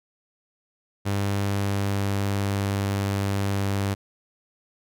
sawtooth tone with pitch glide, 100 to 99.02 Hz, G2 to G2, +35 to +18 cents, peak -19 dBFS, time 1.05-3.95 s, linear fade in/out 20 ms, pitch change -17 cents, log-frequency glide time 1.37-3.72 s, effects none

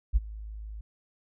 sine tone with ADSR envelope, 53.2 Hz, G#1, 42 cents sharp, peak -16 dBFS, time 0.13-0.81 s, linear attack 32 ms, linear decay 26 ms, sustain -21 dB, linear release 3 ms, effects none

